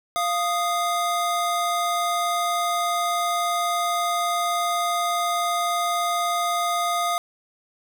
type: tone pair together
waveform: square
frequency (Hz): 696 / 1240.1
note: F5 / D#6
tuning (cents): -6 / -6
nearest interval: minor seventh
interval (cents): 1000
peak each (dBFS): -25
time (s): 0.16-7.18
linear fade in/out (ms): 0
effects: none